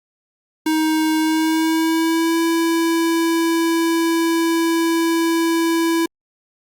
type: tone with pitch glide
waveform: square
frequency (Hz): 314.4 to 331.4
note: D#4 to E4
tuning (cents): +18 to +9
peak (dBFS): -16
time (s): 0.66-6.06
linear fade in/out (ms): 5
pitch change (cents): +91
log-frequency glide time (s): 1.18-2.39
effects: Opus 48 kbps